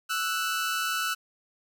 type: tone pair together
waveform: sawtooth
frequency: 1321 / 1481 Hz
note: E6 / F#6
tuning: +3 / +1 cents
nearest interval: major second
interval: 198 cents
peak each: -26 dBFS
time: 0.09-1.15 s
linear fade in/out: 20 ms
effects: 10-bit